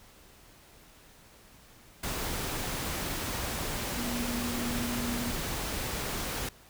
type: tone in noise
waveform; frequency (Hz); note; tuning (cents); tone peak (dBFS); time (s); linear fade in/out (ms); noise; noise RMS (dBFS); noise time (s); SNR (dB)
sine; 240; B3; -49; -33; 3.97-5.31; 5; pink; -34; 2.03-6.49; -2
effects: pink hiss -56 dBFS RMS until 6.69 s